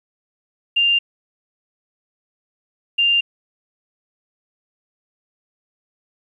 sine tone pair in turn, 2794 / 2794 Hz, F7 / F7, 0 / 0 cents, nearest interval unison, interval 0 cents, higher neither, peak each -13 dBFS, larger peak neither, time 0.76-0.99 / 2.98-3.21 s, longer neither, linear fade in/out 10 ms, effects 9-bit

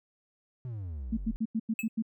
triangle exponential sweep, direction down, 130.81 to 37.1 Hz, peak -33 dBFS, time 0.65-1.36 s, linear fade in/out 0 ms
sine tone bursts, 222.8 Hz, A3, 22 cents sharp, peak -26 dBFS, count 7, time 1.12-2.024 s, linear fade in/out 10 ms, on 52 ms, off 90 ms
square tone with exponential decay, 2600 Hz, E7, 24 cents flat, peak -29 dBFS, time 1.79-1.89 s, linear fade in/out 1 ms, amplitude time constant 20 ms
effects none

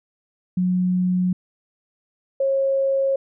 sine tone pair in turn, 181.9 / 542.6 Hz, F#3 / C#5, -29 / -37 cents, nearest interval octave + perfect fifth, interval 1892 cents, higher second, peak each -17 dBFS, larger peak neither, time 0.57-1.33 / 2.4-3.16 s, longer neither, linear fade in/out 5 ms, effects none

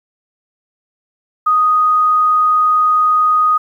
sine tone, 1244.5 Hz, D#6, in tune, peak -9 dBFS, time 1.46-3.58 s, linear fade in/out 10 ms, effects 8-bit

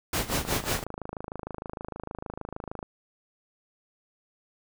pink noise with tremolo, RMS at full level -26 dBFS, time 0.13-0.84 s, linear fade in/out 2 ms, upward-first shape sine, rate 5.5 Hz, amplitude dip 85%
click train, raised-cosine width 1 ms, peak -21 dBFS, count 68, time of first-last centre 0.3-2.828 s, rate 26.5 Hz
effects none

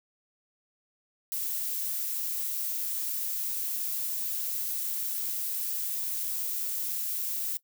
violet noise, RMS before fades -32 dBFS, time 1.32-7.57 s, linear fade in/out 0 ms, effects noise-tail reverb RT60 0.1 s tail -19 dB re dry

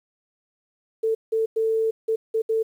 sine tone bursts at uneven times, 445.3 Hz, A4, 21 cents sharp, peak -19 dBFS, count 6, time 1.03-1.15 / 1.32-1.46 / 1.56-1.91 / 2.08-2.16 / 2.34-2.42 / 2.49-2.63 s, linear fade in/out 10 ms, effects 9-bit

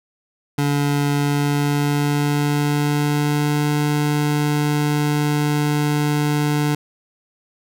25% pulse tone with pitch glide, 143.9 to 148.03 Hz, D3 to D3, -35 to +14 cents, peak -13 dBFS, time 0.58-6.75 s, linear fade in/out 5 ms, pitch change +49 cents, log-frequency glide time 1.11-3.72 s, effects none

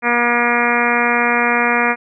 harmonic tone, 239.2 Hz, A#3, 45 cents sharp, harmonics 1 / 2 / 3 / 4 / 5 / 6 / 7 / 8 / 9 / 10, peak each -22 / -22 / -22 / -22 / -22 / -22 / -22 / -22 / -22 / -22 dBFS, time 0.02-1.96 s, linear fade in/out 50 ms, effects none

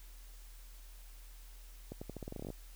accelerating click train, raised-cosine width 2 ms, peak -29 dBFS, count 14, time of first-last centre 1.92-2.503 s, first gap 95 ms, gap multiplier 0.86, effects added 40 Hz sine -50 dBFS peak until 2.75 s + white hiss -61 dBFS RMS until 2.75 s

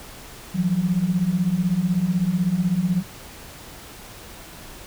sine beating tone pair, 168.3 / 184.3 Hz, E3 / F#3, +36 / -7 cents, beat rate 16 Hz, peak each -23 / -20 dBFS, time 0.54-3.03 s, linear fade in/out 20 ms, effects pink hiss -41 dBFS RMS until 4.86 s

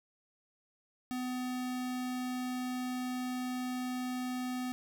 square tone, 251.8 Hz, B3, 34 cents sharp, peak -35 dBFS, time 1.11-4.72 s, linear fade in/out 0 ms, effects none

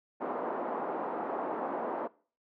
white band-pass noise, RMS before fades -35 dBFS, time 0.2-2.08 s, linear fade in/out 20 ms, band 250 to 1000 Hz, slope 24 dB/octave, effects noise-tail reverb RT60 0.4 s tail -20 dB re dry

